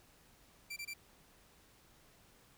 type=tone bursts; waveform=sawtooth; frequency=2349 Hz; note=D7; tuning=in tune; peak=-38 dBFS; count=3; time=0.7-0.939 s; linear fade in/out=10 ms; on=65 ms; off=22 ms; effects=pink hiss -65 dBFS RMS until 2.57 s